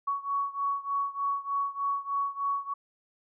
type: beating tone pair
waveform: sine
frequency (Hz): 1118 / 1121.3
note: C#6 / C#6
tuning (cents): +14 / +20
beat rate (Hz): 3.3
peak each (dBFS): -30 / -32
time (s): 0.07-2.74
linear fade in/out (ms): 10
effects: none